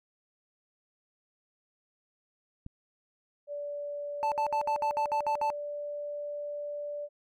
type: click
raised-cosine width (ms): 5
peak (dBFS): -29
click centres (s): 2.664
type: tone with pitch glide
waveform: sine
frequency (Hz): 580 to 585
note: D5 to D5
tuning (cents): -22 to -7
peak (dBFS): -34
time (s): 3.47-7.09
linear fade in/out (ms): 50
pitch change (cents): +15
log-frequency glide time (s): 4.2-4.47
type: tone bursts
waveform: triangle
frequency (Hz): 880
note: A5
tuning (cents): 0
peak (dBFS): -24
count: 9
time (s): 4.23-5.502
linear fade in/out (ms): 0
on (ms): 88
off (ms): 60
effects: none